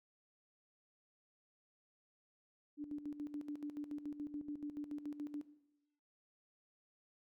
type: tone with tremolo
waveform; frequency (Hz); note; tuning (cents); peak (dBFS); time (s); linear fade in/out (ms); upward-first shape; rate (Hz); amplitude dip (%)
sine; 293.7; D4; 0; -39; 2.77-5.45; 50; square; 7; 65
effects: noise-tail reverb RT60 1.0 s tail -17 dB re dry